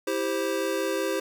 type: chord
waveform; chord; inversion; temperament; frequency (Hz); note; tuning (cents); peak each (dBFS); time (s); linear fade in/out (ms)
square; C major; first; just; 327 / 392.4 / 523.3; E4 / G4 / C5; -14 / +2 / 0; -32 / -30 / -30; 0.07-1.2; 5
effects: none